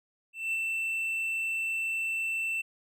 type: tone with ADSR envelope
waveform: triangle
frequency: 2674 Hz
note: E7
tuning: 24 cents sharp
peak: -25 dBFS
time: 0.33-2.62 s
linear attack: 200 ms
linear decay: 30 ms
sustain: -2 dB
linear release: 14 ms
effects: none